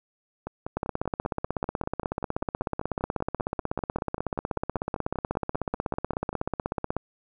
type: two click trains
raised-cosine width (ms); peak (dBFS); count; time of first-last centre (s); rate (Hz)
1; -13 / -19; 102 / 31; 0.77-6.966 / 0.47-6.329; 16.3 / 5.12
effects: none